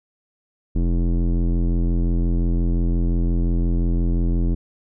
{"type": "tone with low-pass filter", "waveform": "square", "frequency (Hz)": 42.86, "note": "F1", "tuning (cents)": -32, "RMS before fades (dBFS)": -19, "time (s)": [0.75, 4.55], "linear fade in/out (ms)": 10, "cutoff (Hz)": 290, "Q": 1.9, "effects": []}